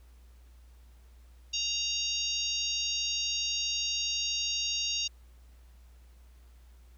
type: harmonic tone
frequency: 932.3 Hz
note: A#5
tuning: in tune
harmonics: 3 / 4 / 5 / 6 / 7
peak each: -34 / -35 / -36 / -37 / -37 dBFS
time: 1.53-5.08 s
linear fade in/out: 10 ms
effects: added 60 Hz sine -52 dBFS peak until 6.97 s + pink hiss -67 dBFS RMS until 6.97 s